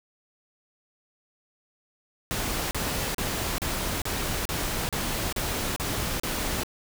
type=noise bursts; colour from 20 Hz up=pink; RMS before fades=-29 dBFS; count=10; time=2.31-6.634 s; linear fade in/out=0 ms; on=400 ms; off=36 ms; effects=none